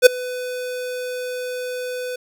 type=tone with ADSR envelope; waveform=square; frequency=500 Hz; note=B4; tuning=21 cents sharp; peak=-3 dBFS; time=0.02-2.16 s; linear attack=43 ms; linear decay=8 ms; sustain=-23 dB; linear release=6 ms; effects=none